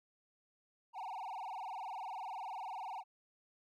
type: tone with vibrato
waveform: triangle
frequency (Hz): 839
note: G#5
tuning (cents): +17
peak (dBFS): -39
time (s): 0.93-3.04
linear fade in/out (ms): 50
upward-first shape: sine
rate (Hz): 20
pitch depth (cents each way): 240
effects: none